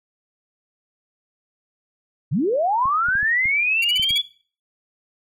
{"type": "linear sweep", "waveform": "sine", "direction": "up", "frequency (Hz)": [108.7, 3449], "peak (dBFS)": -17, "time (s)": [2.31, 4.22], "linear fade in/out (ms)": 20}
{"type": "clicks", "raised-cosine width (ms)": 5, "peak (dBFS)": -25, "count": 7, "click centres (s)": [2.856, 3.086, 3.154, 3.23, 3.456, 3.997, 4.107]}
{"type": "tone bursts", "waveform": "sawtooth", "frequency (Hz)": 2311, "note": "D7", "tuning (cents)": -28, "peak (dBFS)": -21, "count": 6, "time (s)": [3.82, 4.181], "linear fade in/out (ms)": 5, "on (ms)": 26, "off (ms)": 41}
{"effects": ["noise-tail reverb RT60 0.4 s tail -17 dB re dry"]}